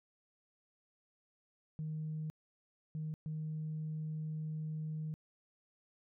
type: tone bursts at uneven times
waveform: sine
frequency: 155.56 Hz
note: D#3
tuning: in tune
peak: -36 dBFS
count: 3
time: 1.79-2.3 / 2.95-3.14 / 3.26-5.14 s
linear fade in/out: 0 ms
effects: tanh soft clip ceiling -33 dBFS